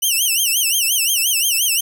10% pulse tone with vibrato, 2896 Hz, F#7, 38 cents flat, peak -7 dBFS, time 0.02-1.81 s, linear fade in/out 10 ms, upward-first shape sine, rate 5.7 Hz, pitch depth 180 cents each way, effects none

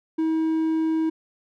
triangle tone, 320 Hz, D#4, 49 cents sharp, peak -18 dBFS, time 0.18-1.1 s, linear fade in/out 10 ms, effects none

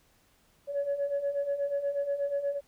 sine beating tone pair, 559 / 567.3 Hz, C#5 / C#5, +14 / +40 cents, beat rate 8.3 Hz, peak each -33 / -28 dBFS, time 0.67-2.61 s, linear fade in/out 50 ms, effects tanh soft clip ceiling -23 dBFS + pink hiss -66 dBFS RMS until 2.67 s

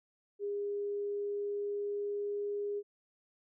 sine tone with pitch glide, 406.8 to 409.2 Hz, G#4 to G#4, -36 to -26 cents, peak -33 dBFS, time 0.39-2.83 s, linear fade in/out 50 ms, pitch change +10 cents, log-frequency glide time 0.51-2.44 s, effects none

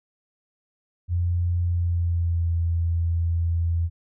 sine tone with pitch glide, 87.31 to 84.24 Hz, F2 to E2, 0 to +38 cents, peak -20 dBFS, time 1.08-3.9 s, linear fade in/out 50 ms, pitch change -62 cents, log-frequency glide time 1.64-2.49 s, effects none

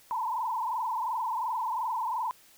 sine tone with frequency modulation, 947 Hz, A#5, 27 cents sharp, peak -28 dBFS, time 0.11-2.31 s, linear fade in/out 0 ms, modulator 22.8 Hz, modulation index 3.3, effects white hiss -58 dBFS RMS until 2.57 s

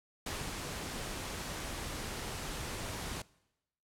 pink noise with ADSR envelope, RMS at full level -38 dBFS, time 0.26-3.22 s, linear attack 4 ms, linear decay 240 ms, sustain -2 dB, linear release 5 ms, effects noise-tail reverb RT60 0.9 s tail -22 dB re dry + low-pass 11000 Hz 12 dB/octave

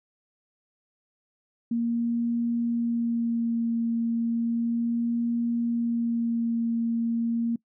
sine tone with vibrato, 233.1 Hz, A#3, in tune, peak -23 dBFS, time 1.71-7.56 s, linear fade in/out 5 ms, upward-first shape sine, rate 0.34 Hz, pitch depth 15 cents each way, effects noise-tail reverb RT60 0.1 s tail -23 dB re dry

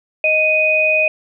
sine tone pair together, 623 / 2492 Hz, D#5 / D#7, +2 / +2 cents, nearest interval 2 octaves, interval 2400 cents, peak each -17 / -13 dBFS, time 0.24-1.08 s, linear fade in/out 2 ms, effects none

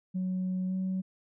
sine tone with pitch glide, 185 to 187.69 Hz, F#3 to F#3, 0 to +25 cents, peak -27 dBFS, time 0.14-1.02 s, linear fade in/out 20 ms, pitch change +25 cents, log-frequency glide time 0.67-0.74 s, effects tanh soft clip ceiling -26 dBFS

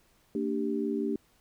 sine chord, G minor, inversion first, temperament equal with one note detuned, 228 / 293.7 / 392 Hz, Bb3 / D4 / G4, -38 / 0 / 0 cents, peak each -32 dBFS, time 0.35-1.16 s, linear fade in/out 2 ms, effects pink hiss -66 dBFS RMS until 1.4 s

